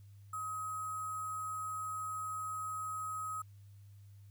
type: tone with sample-and-hold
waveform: sine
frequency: 1267 Hz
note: D#6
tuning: 31 cents sharp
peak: -37 dBFS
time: 0.33-3.42 s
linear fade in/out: 5 ms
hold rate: 8820 Hz
effects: added 100 Hz sine -53 dBFS peak until 4.3 s + white hiss -74 dBFS RMS until 4.3 s